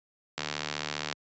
click train, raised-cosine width 0.2 ms, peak -13 dBFS, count 57, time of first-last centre 0.38-1.127 s, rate 75 Hz, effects high-pass 100 Hz 12 dB/octave + resampled to 16000 Hz

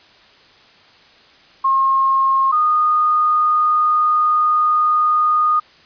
sine tone pair in turn, 1074 / 1230.1 Hz, C6 / D#6, +45 / -20 cents, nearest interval major second, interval 235 cents, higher second, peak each -12 / -12 dBFS, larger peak neither, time 1.64-2.52 / 2.52-5.6 s, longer second, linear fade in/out 10 ms, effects white hiss -48 dBFS RMS until 5.85 s + resampled to 11025 Hz

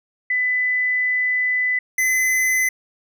sine / square tone pair in turn, 2000 / 2030 Hz, B6 / B6, +21 / +47 cents, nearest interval unison, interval 26 cents, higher second, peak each -17 dBFS, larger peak neither, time 0.3-1.79 / 1.98-2.69 s, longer first, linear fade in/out 5 ms, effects none

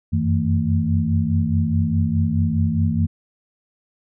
sine tone cluster, 89.3 / 94.1 / 161.1 / 224.5 Hz, F2 / F#2 / E3 / A3, +39 / +30 / -39 / +35 cents, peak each -22 dBFS, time 0.12-3.07 s, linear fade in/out 20 ms, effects none

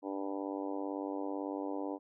harmonic tone, 98 Hz, G2, in tune, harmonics 3 / 4 / 5 / 6 / 7 / 8 / 9 / 10, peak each -38 / -44 / -43 / -45 / -49 / -47 / -48 / -50 dBFS, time 0.02-1.99 s, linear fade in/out 50 ms, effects none

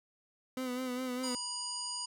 30% pulse tone with vibrato, 253.1 Hz, B3, 43 cents sharp, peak -32 dBFS, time 0.57-1.35 s, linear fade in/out 2 ms, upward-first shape sine, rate 4.9 Hz, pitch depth 43 cents each way
harmonic tone, 974 Hz, B5, 24 cents flat, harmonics 1 / 3 / 5 / 7 / 9, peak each -45 / -49 / -39 / -44 / -43 dBFS, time 1.23-2.06 s, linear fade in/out 10 ms
effects none

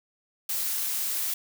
blue noise, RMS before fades -29 dBFS, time 0.49-1.34 s, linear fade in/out 5 ms, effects none

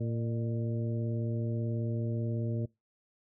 harmonic tone with a mistuned harmonic, 114.8 Hz, A#2, 26 cents flat, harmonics 1 / 2 / 3 / 4 / 5, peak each -31 / -37 / -41 / -43 / -45 dBFS, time 0-2.66 s, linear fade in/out 10 ms, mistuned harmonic 5, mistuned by +59 cents, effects noise-tail reverb RT60 0.2 s tail -22 dB re dry

